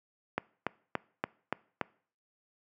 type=click train; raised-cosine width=0.5 ms; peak=-14 dBFS; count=6; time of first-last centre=0.38-1.813 s; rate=3.49 Hz; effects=noise-tail reverb RT60 0.5 s tail -23 dB re dry + high-pass 150 Hz 12 dB/octave